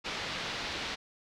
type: low-pass noise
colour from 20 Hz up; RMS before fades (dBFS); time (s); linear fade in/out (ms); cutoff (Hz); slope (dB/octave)
white; -37; 0.04-0.96; 20; 4400; 24
effects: none